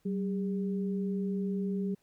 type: tone pair together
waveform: sine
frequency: 191.11 / 405.4 Hz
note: G3 / G#4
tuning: -44 / -42 cents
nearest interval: octave + minor second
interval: 1302 cents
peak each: -30 / -37 dBFS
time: 0.05-1.95 s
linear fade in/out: 10 ms
effects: pink hiss -72 dBFS RMS until 2.02 s